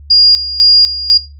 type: tone with tremolo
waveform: sine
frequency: 4836 Hz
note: D8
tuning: 50 cents sharp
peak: -3 dBFS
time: 0.1-1.18 s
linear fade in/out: 10 ms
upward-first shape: square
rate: 2 Hz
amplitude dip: 80%
effects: noise-tail reverb RT60 0.3 s tail -17 dB re dry + added 72 Hz sine -32 dBFS peak until 1.39 s